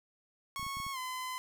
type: tone with pitch glide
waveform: sawtooth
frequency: 1100 to 1020.4 Hz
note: C#6 to C6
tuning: -14 to -44 cents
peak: -33 dBFS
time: 0.56-1.38 s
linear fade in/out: 0 ms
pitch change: -130 cents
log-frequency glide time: 0.92-0.98 s
type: clicks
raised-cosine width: 5 ms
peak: -36 dBFS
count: 6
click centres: 0.596 / 0.629 / 0.666 / 0.77 / 0.801 / 0.866 s
effects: none